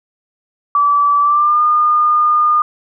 sine tone with pitch glide, 1155 to 1215.9 Hz, D6 to D#6, -29 to -40 cents, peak -9 dBFS, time 0.75-2.62 s, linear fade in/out 2 ms, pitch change +89 cents, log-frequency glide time 1.2-1.62 s, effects none

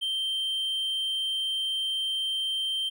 triangle tone, 3136 Hz, G7, in tune, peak -25 dBFS, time 0.01-2.9 s, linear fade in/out 20 ms, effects none

